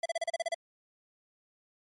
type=tone bursts; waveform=square; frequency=669 Hz; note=E5; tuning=25 cents sharp; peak=-29 dBFS; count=9; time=0.03-0.545 s; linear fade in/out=5 ms; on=27 ms; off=34 ms; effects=MP3 48 kbps